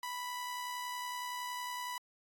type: tone with amplitude modulation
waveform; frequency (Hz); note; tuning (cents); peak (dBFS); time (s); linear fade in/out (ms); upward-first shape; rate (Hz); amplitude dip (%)
sawtooth; 987.8; B5; 0; -33; 0.03-1.98; 2; sine; 70.8; 30
effects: AAC 64 kbps